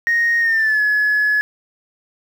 sine tone with pitch glide, 1864.7 to 1700.1 Hz, A#6 to G#6, 0 to +40 cents, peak -12 dBFS, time 0.07-1.41 s, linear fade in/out 0 ms, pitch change -160 cents, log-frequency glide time 0.4-0.81 s, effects tanh soft clip ceiling -10 dBFS + 7-bit

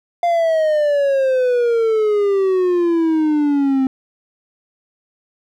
triangle exponential sweep, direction down, 698.5 to 261.2 Hz, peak -11 dBFS, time 0.23-3.87 s, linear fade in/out 2 ms, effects none

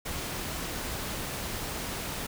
pink noise, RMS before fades -35 dBFS, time 0.05-2.27 s, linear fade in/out 10 ms, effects none

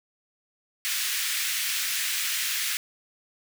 pink high-pass noise, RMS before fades -28 dBFS, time 0.85-2.77 s, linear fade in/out 0 ms, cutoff 1800 Hz, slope 24 dB/octave, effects none

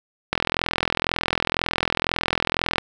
click train, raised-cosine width 0.3 ms, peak -3 dBFS, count 104, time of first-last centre 0.33-2.782 s, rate 42 Hz, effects none

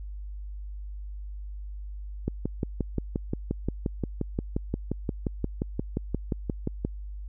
click train, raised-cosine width 3 ms, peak -14 dBFS, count 27, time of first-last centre 2.28-6.849 s, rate 5.69 Hz, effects added 50 Hz sine -35 dBFS peak until 7.28 s

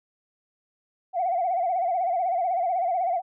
sine tone with vibrato, 717 Hz, F5, 45 cents sharp, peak -21 dBFS, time 1.13-3.22 s, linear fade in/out 50 ms, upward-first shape sine, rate 16 Hz, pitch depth 110 cents each way, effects tanh soft clip ceiling -17 dBFS

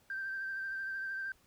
sine tone with vibrato, 1568 Hz, G6, in tune, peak -35 dBFS, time 0.1-1.32 s, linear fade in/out 2 ms, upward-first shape sine, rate 13 Hz, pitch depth 24 cents each way, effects tanh soft clip ceiling -31 dBFS + pink hiss -68 dBFS RMS until 1.46 s

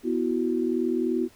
sine chord, B suspended fourth, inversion none, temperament equal, 246.9 / 329.6 / 370 Hz, B3 / E4 / F#4, 0 / 0 / 0 cents, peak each -27 dBFS, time 0.03-1.29 s, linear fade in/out 50 ms, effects pink hiss -56 dBFS RMS until 1.35 s

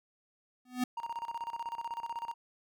square tone with exponential growth, 250.2 Hz, B3, 23 cents sharp, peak -26 dBFS, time 0.65-0.84 s, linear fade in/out 5 ms, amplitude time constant 41 ms
triangle tone with tremolo, 932.3 Hz, A#5, in tune, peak -32 dBFS, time 0.97-2.34 s, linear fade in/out 5 ms, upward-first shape square, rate 16 Hz, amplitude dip 80%
effects none

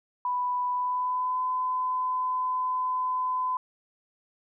sine tone with pitch glide, 990 to 1013.7 Hz, B5 to B5, +4 to +45 cents, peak -25 dBFS, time 0.25-3.57 s, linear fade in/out 2 ms, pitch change +41 cents, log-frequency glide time 0.71-1.43 s, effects none

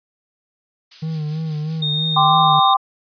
violet noise with tremolo, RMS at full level -27 dBFS, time 0.91-1.82 s, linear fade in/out 5 ms, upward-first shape triangle, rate 5.2 Hz, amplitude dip 45%
triangle tone with vibrato, 155.56 Hz, D#3, in tune, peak -19 dBFS, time 1.02-2.6 s, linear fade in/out 10 ms, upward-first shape sine, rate 3.1 Hz, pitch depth 59 cents each way
sine tone, 3683 Hz, A#7, 22 cents flat, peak -19 dBFS, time 1.82-2.74 s, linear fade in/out 5 ms
sine chord, G suspended fourth, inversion none, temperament equal with one note detuned, 784 / 1036.3 / 1174.7 Hz, G5 / C6 / D6, 0 / -17 / 0 cents, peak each -15 / -16 / -16 dBFS, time 2.16-2.77 s, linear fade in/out 10 ms
effects resampled to 11025 Hz

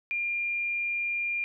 sine tone, 2400 Hz, D7, 37 cents sharp, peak -27 dBFS, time 0.11-1.44 s, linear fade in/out 0 ms, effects none

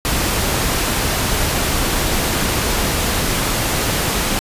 pink noise, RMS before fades -18 dBFS, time 0.05-4.39 s, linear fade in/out 0 ms, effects resampled to 32000 Hz

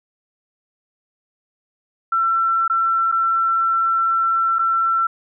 sine tone with dropouts, 1346 Hz, E6, 36 cents sharp, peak -15 dBFS, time 2.12-5.07 s, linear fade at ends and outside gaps 5 ms, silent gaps 2.679-2.698 / 3.117-3.123 / 4.586-4.591 s, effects none

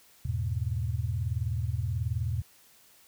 sine chord, E major, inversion none, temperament equal with one note detuned, 82.41 / 103.83 / 122.55 Hz, E2 / G#2 / B2, 0 / 0 / -13 cents, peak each -32 dBFS, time 0.25-2.42 s, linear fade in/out 5 ms, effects white hiss -59 dBFS RMS until 3.07 s

